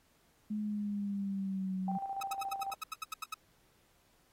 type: tone with pitch glide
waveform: sine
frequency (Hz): 211.5 to 187.34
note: G#3 to F#3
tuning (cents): +32 to +22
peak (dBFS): -33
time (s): 0.5-1.98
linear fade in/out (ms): 10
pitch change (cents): -210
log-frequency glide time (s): 0.6-1.77
type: tone with tremolo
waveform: sine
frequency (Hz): 784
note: G5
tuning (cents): 0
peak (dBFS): -34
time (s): 1.88-2.74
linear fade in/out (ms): 2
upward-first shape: square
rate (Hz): 14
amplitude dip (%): 50
type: tone bursts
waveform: sawtooth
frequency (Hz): 1280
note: D#6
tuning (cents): +49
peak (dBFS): -32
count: 12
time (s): 2.21-3.342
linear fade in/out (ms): 5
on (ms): 21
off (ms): 80
effects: pink hiss -70 dBFS RMS until 4.32 s + AAC 48 kbps